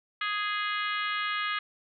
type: harmonic tone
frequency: 415.3 Hz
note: G#4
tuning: in tune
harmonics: 3 / 4 / 5 / 6 / 7 / 8 / 9 / 10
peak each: -32 / -34 / -35 / -40 / -39 / -39 / -46 / -47 dBFS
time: 0.21-1.59 s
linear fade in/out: 5 ms
effects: none